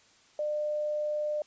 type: tone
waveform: sine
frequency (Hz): 600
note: D5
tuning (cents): +37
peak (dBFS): -28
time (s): 0.39-1.42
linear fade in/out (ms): 2
effects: white hiss -61 dBFS RMS until 1.46 s + resampled to 16000 Hz